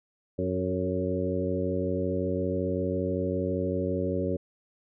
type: harmonic tone with a mistuned harmonic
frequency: 92.5 Hz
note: F#2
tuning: in tune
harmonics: 1 / 2 / 3 / 4 / 5 / 6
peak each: -33 / -33 / -33 / -33 / -33 / -33 dBFS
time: 0.38-4.37 s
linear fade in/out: 10 ms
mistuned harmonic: 5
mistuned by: -27 cents
effects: none